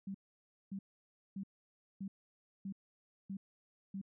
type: tone bursts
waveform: sine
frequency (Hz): 194.8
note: G3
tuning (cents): -11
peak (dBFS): -39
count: 7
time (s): 0.07-4.015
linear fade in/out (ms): 5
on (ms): 75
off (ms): 570
effects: none